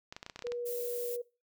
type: clicks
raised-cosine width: 0.2 ms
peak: -25 dBFS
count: 10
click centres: 0.125 / 0.165 / 0.229 / 0.264 / 0.298 / 0.36 / 0.392 / 0.423 / 0.469 / 0.52 s
type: tone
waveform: sine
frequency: 481.9 Hz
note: B4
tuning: 43 cents flat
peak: -34 dBFS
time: 0.44-1.22 s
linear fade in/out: 10 ms
type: noise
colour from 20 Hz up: violet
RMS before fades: -42 dBFS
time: 0.65-1.17 s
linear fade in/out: 20 ms
effects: noise-tail reverb RT60 0.3 s tail -21 dB re dry